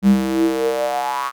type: tone with high-pass filter sweep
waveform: square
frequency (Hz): 65.41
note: C2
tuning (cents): 0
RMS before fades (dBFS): -18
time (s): 0.02-1.32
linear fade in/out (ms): 50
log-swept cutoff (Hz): 180 to 1200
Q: 7.9
effects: none